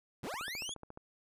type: linear sweep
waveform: 25% pulse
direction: up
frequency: 77.78 to 3478 Hz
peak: -35 dBFS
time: 0.23-0.74 s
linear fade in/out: 5 ms
type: click train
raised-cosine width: 1 ms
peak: -33 dBFS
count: 11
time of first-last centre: 0.27-0.974 s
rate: 14.2 Hz
effects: resampled to 32000 Hz